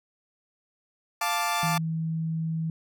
sawtooth chord, D minor, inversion first, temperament equal, 698.5 / 880 / 1174.7 Hz, F5 / A5 / D6, 0 / 0 / 0 cents, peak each -27 / -25 / -25 dBFS, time 1.21-1.78 s, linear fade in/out 5 ms
sine tone, 161.7 Hz, E3, 33 cents flat, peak -26 dBFS, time 1.63-2.7 s, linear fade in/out 2 ms
effects none

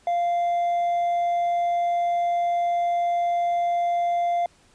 sine tone with hard clipping, 695 Hz, F5, 9 cents flat, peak -21 dBFS, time 0.07-4.46 s, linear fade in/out 2 ms, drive 2 dB, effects pink hiss -58 dBFS RMS until 4.74 s + resampled to 22050 Hz

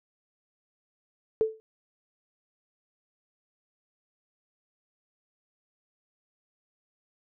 sine tone with exponential decay, 440 Hz, A4, in tune, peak -17 dBFS, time 1.41-1.6 s, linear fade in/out 0 ms, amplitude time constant 41 ms, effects none

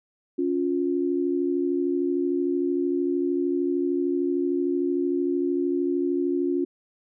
sine tone pair together, 280 / 353.2 Hz, C#4 / F4, +18 / +20 cents, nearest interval major third, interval 402 cents, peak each -25 / -24 dBFS, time 0.38-6.65 s, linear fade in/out 10 ms, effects none

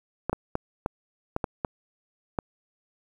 clicks, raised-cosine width 1 ms, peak -12 dBFS, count 8, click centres 0.296 / 0.33 / 0.554 / 0.861 / 1.364 / 1.442 / 1.648 / 2.388 s, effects 8-bit

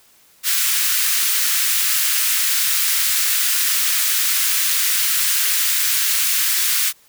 white high-pass noise, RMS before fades -18 dBFS, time 0.43-6.93 s, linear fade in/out 50 ms, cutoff 1400 Hz, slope 24 dB/octave, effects white hiss -53 dBFS RMS until 7.08 s

